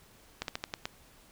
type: slowing click train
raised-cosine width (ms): 0.2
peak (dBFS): -16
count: 6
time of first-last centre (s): 0.42-0.855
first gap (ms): 62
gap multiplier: 1.17
effects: pink hiss -59 dBFS RMS until 1.31 s